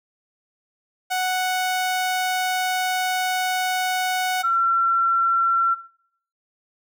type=tone pair in turn; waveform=sawtooth / sine; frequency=740 / 1357.2 Hz; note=F#5 / F6; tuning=0 / -50 cents; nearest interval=major seventh; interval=1050 cents; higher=second; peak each=-17 dBFS; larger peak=neither; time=1.1-4.43 / 4.43-5.75 s; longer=first; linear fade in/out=20 ms; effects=noise-tail reverb RT60 0.6 s tail -17 dB re dry